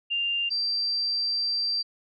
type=tone pair in turn; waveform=sine; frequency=2794 / 4699 Hz; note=F7 / D8; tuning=0 / 0 cents; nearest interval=major sixth; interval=900 cents; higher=second; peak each=-24 dBFS; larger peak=neither; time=0.1-0.5 / 0.5-1.83 s; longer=second; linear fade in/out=20 ms; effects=none